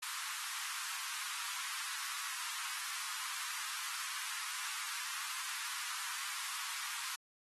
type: high-pass noise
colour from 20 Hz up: pink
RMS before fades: -42 dBFS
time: 0.02-7.16 s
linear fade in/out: 10 ms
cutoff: 1000 Hz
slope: 48 dB/octave
effects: AAC 32 kbps